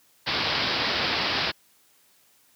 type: low-pass noise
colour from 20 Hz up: white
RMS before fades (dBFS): -26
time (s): 0.26-1.52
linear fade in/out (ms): 20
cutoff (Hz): 5100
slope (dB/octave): 96
effects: white hiss -61 dBFS RMS until 2.55 s + high-pass 80 Hz 12 dB/octave